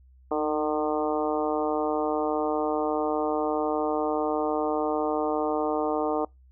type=harmonic tone with a mistuned harmonic; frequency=151.8 Hz; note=D#3; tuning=42 cents flat; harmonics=2 / 3 / 4 / 5 / 6 / 7 / 8; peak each=-30 / -28 / -31 / -31 / -35 / -36 / -37 dBFS; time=0.31-6.25 s; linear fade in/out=5 ms; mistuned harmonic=2; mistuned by=+28 cents; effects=noise-tail reverb RT60 0.2 s tail -26 dB re dry + added 64 Hz sine -52 dBFS peak until 6.51 s